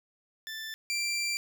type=tone pair in turn; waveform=20% pulse; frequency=1765 / 2356 Hz; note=A6 / D7; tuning=+5 / +5 cents; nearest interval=perfect fourth; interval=500 cents; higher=second; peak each=-32 / -24 dBFS; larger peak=second; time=0.47-0.74 / 0.9-1.37 s; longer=second; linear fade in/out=0 ms; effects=none